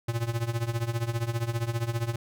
square tone with tremolo, 116.54 Hz, A#2, in tune, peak -24 dBFS, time 0.08-2.16 s, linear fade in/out 5 ms, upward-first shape triangle, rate 15 Hz, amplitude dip 90%, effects none

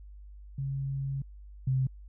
sine tone pair in turn, 136.5 / 131.32 Hz, C#3 / C3, -26 / +7 cents, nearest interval minor second, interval 67 cents, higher first, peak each -30 / -24 dBFS, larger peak second, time 0.58-1.22 / 1.67-1.87 s, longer first, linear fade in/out 5 ms, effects added 50 Hz sine -45 dBFS peak until 2.08 s

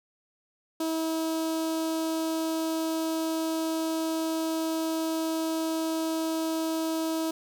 sawtooth tone with notch filter, 322.1 Hz, E4, 40 cents flat, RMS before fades -29 dBFS, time 0.8-7.31 s, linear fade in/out 5 ms, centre 2000 Hz, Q 1, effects none

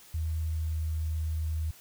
sine tone with pitch glide, 79.8 to 79.11 Hz, D#2 to D#2, +44 to +29 cents, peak -28 dBFS, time 0.14-1.71 s, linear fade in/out 5 ms, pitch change -15 cents, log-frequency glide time 0.51-0.75 s, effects white hiss -54 dBFS RMS until 1.8 s

